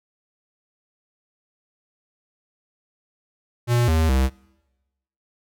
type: tone with pitch steps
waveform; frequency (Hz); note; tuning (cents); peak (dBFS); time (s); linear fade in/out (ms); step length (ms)
square; 120.2 / 80.1 / 65.7; B2 / E2 / C2; -46 / -49 / +8; -17; 3.67-4.3; 50; 210
effects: noise-tail reverb RT60 1.0 s tail -25 dB re dry